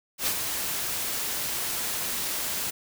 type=noise with ADSR envelope; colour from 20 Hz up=white; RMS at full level=-25 dBFS; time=0.18-2.71 s; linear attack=87 ms; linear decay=75 ms; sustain=-5 dB; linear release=14 ms; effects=none